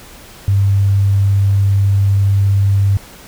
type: tone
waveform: sine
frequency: 99 Hz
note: G2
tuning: 18 cents sharp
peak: -9 dBFS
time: 0.48-2.97 s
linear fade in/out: 0 ms
effects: pink hiss -38 dBFS RMS until 3.27 s